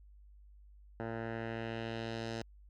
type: tone with low-pass filter sweep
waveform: 10% pulse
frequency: 113.9 Hz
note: A#2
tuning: 40 cents flat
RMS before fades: -40 dBFS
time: 1-2.42 s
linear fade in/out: 0 ms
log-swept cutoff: 1300 to 5600 Hz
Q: 1.5
effects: added 50 Hz sine -55 dBFS peak until 2.69 s